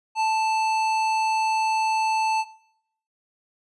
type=tone with tanh clipping; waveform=sine; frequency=880 Hz; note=A5; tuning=in tune; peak=-22 dBFS; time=0.15-2.45 s; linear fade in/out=50 ms; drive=16 dB; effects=noise-tail reverb RT60 0.7 s tail -19 dB re dry + resampled to 24000 Hz